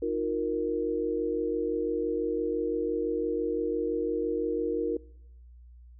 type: chord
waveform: sine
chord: Eb suspended second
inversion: none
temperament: equal with one note detuned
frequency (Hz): 311.1 / 357 / 466.2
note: Eb4 / F4 / Bb4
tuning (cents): 0 / +38 / 0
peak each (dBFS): -33 / -32 / -29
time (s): 0.02-4.97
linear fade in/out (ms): 5
effects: noise-tail reverb RT60 0.9 s tail -25 dB re dry + added 60 Hz sine -48 dBFS peak until 5.99 s